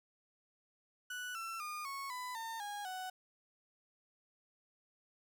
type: tone with pitch steps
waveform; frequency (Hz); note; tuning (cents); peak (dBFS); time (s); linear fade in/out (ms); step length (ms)
35% pulse; 1480 / 1341.6 / 1216.1 / 1102.4 / 999.3 / 905.8 / 821.1 / 744.3; F#6 / E6 / D#6 / C#6 / B5 / A#5 / G#5 / F#5; 0 / +30 / -40 / -10 / +20 / -50 / -20 / +10; -39; 1.1-3.1; 5; 250
effects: none